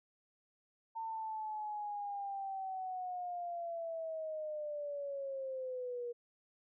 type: linear sweep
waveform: sine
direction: down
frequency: 906 to 475 Hz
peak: -38 dBFS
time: 0.95-6.13 s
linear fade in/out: 20 ms
effects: none

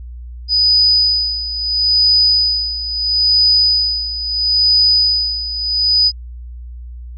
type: tone with tremolo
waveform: sine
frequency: 4978 Hz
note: D#8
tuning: in tune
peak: -8 dBFS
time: 0.48-6.12 s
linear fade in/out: 50 ms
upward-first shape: sine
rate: 0.75 Hz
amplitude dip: 75%
effects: added 60 Hz sine -28 dBFS peak until 7.17 s

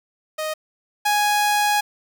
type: tone pair in turn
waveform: sawtooth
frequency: 622.3 / 830.7 Hz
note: D#5 / G#5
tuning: 0 / 0 cents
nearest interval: perfect fourth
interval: 500 cents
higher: second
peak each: -20 / -13 dBFS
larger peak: second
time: 0.38-0.54 / 1.05-1.81 s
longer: second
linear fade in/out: 10 ms
effects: 8-bit

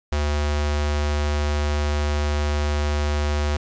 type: tone with notch filter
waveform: square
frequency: 73.9 Hz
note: D2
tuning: 11 cents sharp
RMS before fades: -22 dBFS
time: 0.12-3.57 s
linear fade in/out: 5 ms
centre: 150 Hz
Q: 0.53
effects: resampled to 16000 Hz + 8-bit

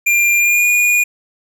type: tone with pitch glide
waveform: square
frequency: 2391 to 2440 Hz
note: D7 to D#7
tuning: +30 to -34 cents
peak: -11 dBFS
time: 0.06-1.04 s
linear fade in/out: 10 ms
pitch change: +36 cents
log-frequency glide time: 0.36-0.67 s
effects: none

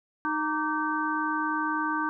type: harmonic tone with a mistuned harmonic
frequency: 308.6 Hz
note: D#4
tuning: 14 cents flat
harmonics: 1 / 3 / 4 / 5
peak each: -31 / -31 / -31 / -31 dBFS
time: 0.25-2.09 s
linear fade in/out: 0 ms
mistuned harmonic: 4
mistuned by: -100 cents
effects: none

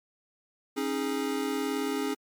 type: chord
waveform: square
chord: C# suspended second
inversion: none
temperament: equal with one note detuned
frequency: 272.4 / 311.1 / 415.3 Hz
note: C#4 / D#4 / G#4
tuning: -30 / 0 / 0 cents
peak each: -32 / -35 / -33 dBFS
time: 0.76-2.15 s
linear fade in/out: 20 ms
effects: MP3 96 kbps

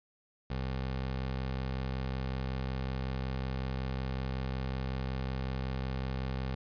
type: tone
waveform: 20% pulse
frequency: 65.4 Hz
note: C2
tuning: in tune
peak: -28 dBFS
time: 0.5-6.55 s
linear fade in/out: 5 ms
effects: resampled to 11025 Hz

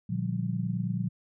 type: chord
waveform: sine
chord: G minor seventh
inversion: first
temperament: just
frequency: 117.6 / 147 / 176.4 / 196 Hz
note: Bb2 / D3 / F3 / G3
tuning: +16 / +2 / +18 / 0 cents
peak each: -32 / -37 / -31 / -35 dBFS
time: 0.09-1.09 s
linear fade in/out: 10 ms
effects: none

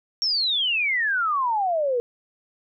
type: exponential sweep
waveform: sine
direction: down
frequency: 5588 to 466.2 Hz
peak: -20 dBFS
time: 0.22-2 s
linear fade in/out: 0 ms
effects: none

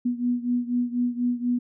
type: beating tone pair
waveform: sine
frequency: 242.7 / 246.8 Hz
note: B3 / B3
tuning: -30 / -1 cents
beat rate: 4.1 Hz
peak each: -24 / -27 dBFS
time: 0.05-1.59 s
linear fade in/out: 10 ms
effects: none

